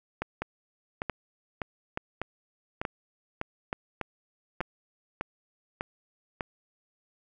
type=two click trains; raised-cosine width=0.5 ms; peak=-16 / -15 dBFS; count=11 / 6; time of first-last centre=0.42-6.408 / 0.22-4.606 s; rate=1.67 / 1.14 Hz; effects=none